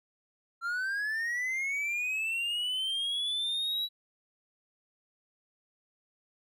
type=linear sweep; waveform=triangle; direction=up; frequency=1354 to 3923 Hz; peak=-28 dBFS; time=0.61-3.89 s; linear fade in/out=50 ms; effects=none